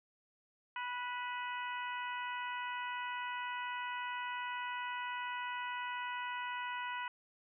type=harmonic tone with a mistuned harmonic; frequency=491.4 Hz; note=B4; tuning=9 cents flat; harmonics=2 / 3 / 4 / 5 / 6; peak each=-40 / -44 / -46 / -48 / -50 dBFS; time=0.76-7.08 s; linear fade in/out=2 ms; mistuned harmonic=5; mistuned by=+41 cents; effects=none